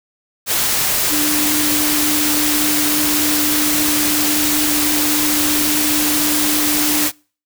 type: tone in noise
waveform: sine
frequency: 299.4 Hz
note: D4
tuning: 33 cents sharp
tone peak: -19 dBFS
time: 1.09-7.1 s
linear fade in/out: 50 ms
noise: white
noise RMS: -17 dBFS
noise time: 0.46-7.12 s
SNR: -5 dB
effects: noise-tail reverb RT60 0.4 s tail -26 dB re dry